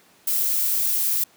violet noise, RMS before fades -22 dBFS, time 0.27-1.24 s, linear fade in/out 5 ms, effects pink hiss -55 dBFS RMS until 1.36 s + high-pass 200 Hz 12 dB/octave

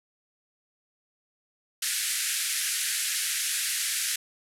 white band-pass noise, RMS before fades -29 dBFS, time 1.82-4.16 s, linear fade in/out 5 ms, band 1500 to 12000 Hz, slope 48 dB/octave, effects none

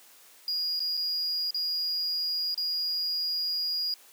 triangle tone with dropouts, 4866 Hz, D#8, 39 cents flat, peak -26 dBFS, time 0.48-3.94 s, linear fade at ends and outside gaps 1 ms, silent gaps 0.794-0.803 / 0.97-0.974 / 1.507-1.545 / 2.544-2.577 s, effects white hiss -55 dBFS RMS until 4.12 s + high-pass 300 Hz 12 dB/octave

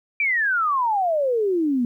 sine exponential sweep, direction down, 2379 to 233.1 Hz, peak -18 dBFS, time 0.2-1.85 s, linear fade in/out 2 ms, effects 10-bit

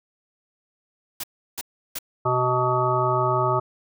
white noise bursts, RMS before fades -30 dBFS, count 3, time 1.2-1.988 s, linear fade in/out 5 ms, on 36 ms, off 340 ms
harmonic tone, 125.9 Hz, B2, 34 cents sharp, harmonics 1 / 3 / 5 / 7 / 9 / 10, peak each -26 / -26 / -26 / -26 / -26 / -26 dBFS, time 2.25-3.6 s, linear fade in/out 10 ms
effects none

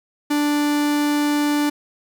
45% pulse tone, 293.7 Hz, D4, in tune, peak -17 dBFS, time 0.3-1.7 s, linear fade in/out 10 ms, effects 9-bit

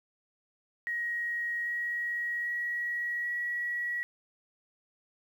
sine tone with pitch steps, 1891 / 1902 / 1913 / 1924.1 Hz, A#6 / A#6 / A#6 / B6, +24 / +34 / +44 / -46 cents, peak -30 dBFS, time 0.87-4.03 s, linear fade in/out 0 ms, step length 790 ms, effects 10-bit

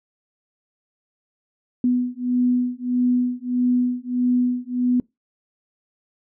sine beating tone pair, 246.9 / 248.5 Hz, B3 / B3, 0 / +11 cents, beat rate 1.6 Hz, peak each -21 dBFS, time 1.84-5 s, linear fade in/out 2 ms, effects noise-tail reverb RT60 0.2 s tail -24 dB re dry

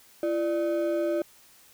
triangle ring-modulated tone, 466.2 Hz, A#4, in tune, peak -19 dBFS, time 0.23-1.22 s, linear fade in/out 2 ms, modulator 127 Hz, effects white hiss -56 dBFS RMS until 1.73 s

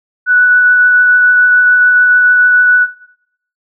sine tone with vibrato, 1480 Hz, F#6, in tune, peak -5 dBFS, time 0.26-2.87 s, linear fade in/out 50 ms, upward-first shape triangle, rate 6.9 Hz, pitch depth 9 cents each way, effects noise-tail reverb RT60 0.7 s tail -17 dB re dry

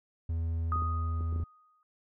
triangle tone, 82.41 Hz, E2, in tune, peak -27 dBFS, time 0.29-1.44 s, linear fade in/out 5 ms
sine tone with exponential decay, 1244.5 Hz, D#6, in tune, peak -28 dBFS, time 0.72-1.83 s, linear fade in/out 1 ms, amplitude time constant 240 ms
clicks, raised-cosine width 3 ms, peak -31 dBFS, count 6, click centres 0.759 / 0.822 / 1.208 / 1.327 / 1.361 / 1.4 s
effects none

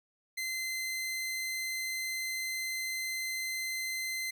sawtooth tone, 2066 Hz, C7, 22 cents flat, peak -30 dBFS, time 0.37-4.31 s, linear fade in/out 10 ms, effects none

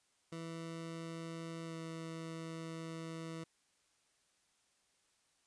20% pulse tone with pitch glide, 164.81 to 163.2 Hz, E3 to E3, 0 to -17 cents, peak -38 dBFS, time 0.32-3.44 s, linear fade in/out 5 ms, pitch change -17 cents, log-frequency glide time 1.64-1.75 s, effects white hiss -75 dBFS RMS until 5.46 s + resampled to 22050 Hz

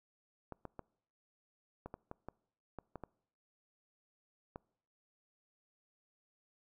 clicks, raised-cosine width 1 ms, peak -30 dBFS, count 11, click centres 0.523 / 0.653 / 0.793 / 1.86 / 1.941 / 2.114 / 2.286 / 2.787 / 2.957 / 3.037 / 4.559 s, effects noise-tail reverb RT60 0.7 s tail -25 dB re dry

